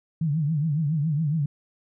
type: tone with vibrato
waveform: sine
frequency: 152.8 Hz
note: D#3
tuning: 31 cents flat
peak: -21 dBFS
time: 0.21-1.46 s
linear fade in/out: 5 ms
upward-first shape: triangle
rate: 7.2 Hz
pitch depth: 170 cents each way
effects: none